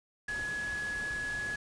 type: tone in noise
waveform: sine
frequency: 1688 Hz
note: G#6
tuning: 28 cents sharp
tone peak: -33 dBFS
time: 0.28-1.56 s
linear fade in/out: 5 ms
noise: pink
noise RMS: -44 dBFS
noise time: 0.28-1.56 s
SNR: +8 dB
effects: resampled to 22050 Hz